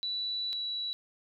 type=tone pair in turn; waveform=sine; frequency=3951 / 3926 Hz; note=B7 / B7; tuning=0 / -11 cents; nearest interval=unison; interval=11 cents; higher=first; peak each=-31 / -32 dBFS; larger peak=first; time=0.03-0.53 / 0.53-0.93 s; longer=first; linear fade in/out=0 ms; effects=none